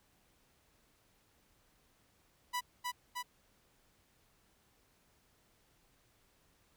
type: tone with echo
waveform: sawtooth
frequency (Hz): 987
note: B5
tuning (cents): -1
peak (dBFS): -30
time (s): 2.53-2.61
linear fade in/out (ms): 20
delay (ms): 310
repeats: 2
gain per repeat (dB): -2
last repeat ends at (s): 3.23
effects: pink hiss -71 dBFS RMS until 6.76 s